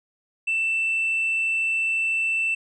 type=tone; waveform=triangle; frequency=2666 Hz; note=E7; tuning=19 cents sharp; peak=-18 dBFS; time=0.47-2.55 s; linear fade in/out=10 ms; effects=tanh soft clip ceiling -17 dBFS + resampled to 24000 Hz